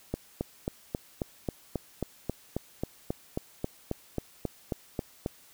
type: click train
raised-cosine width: 2 ms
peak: -16 dBFS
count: 20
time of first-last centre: 0.14-5.261 s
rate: 3.71 Hz
effects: white hiss -57 dBFS RMS until 5.53 s